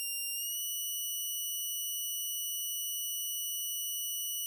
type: tone with pitch glide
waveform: 5% pulse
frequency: 2793 to 2947 Hz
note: F7 to F#7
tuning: -1 to -8 cents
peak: -26 dBFS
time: 0-4.46 s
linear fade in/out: 0 ms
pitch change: +93 cents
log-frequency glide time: 0.34-0.59 s
effects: none